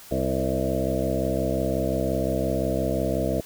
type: harmonic tone with a mistuned harmonic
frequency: 65.7 Hz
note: C2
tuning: 8 cents sharp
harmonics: 1 / 2 / 3 / 4 / 5 / 7 / 8 / 9 / 10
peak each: -31 / -31 / -31 / -31 / -31 / -31 / -31 / -31 / -31 dBFS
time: 0.11-3.41 s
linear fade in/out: 5 ms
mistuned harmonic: 9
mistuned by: +23 cents
effects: white hiss -46 dBFS RMS until 3.45 s